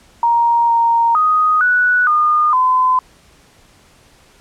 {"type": "tone with pitch steps", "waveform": "sine", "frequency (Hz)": [937, 929, 1247, 1476, 1219, 1019], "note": ["A#5", "A#5", "D#6", "F#6", "D#6", "C6"], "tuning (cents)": [9, -6, 3, -5, -36, -46], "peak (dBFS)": -10, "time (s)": [0.23, 2.99], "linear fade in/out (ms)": 2, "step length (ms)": 460, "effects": ["pink hiss -49 dBFS RMS until 4.4 s", "low-pass 10000 Hz 12 dB/octave"]}